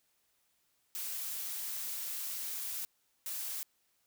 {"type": "noise bursts at uneven times", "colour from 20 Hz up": "blue", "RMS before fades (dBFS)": -39, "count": 2, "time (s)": [[0.95, 2.85], [3.26, 3.63]], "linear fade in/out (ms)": 0, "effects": ["white hiss -75 dBFS RMS until 4.06 s"]}